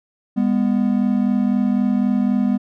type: tone pair together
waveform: triangle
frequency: 203 / 246.9 Hz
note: G#3 / B3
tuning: -39 / 0 cents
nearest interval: minor third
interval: 339 cents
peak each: -16 dBFS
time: 0.36-2.58 s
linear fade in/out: 20 ms
effects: none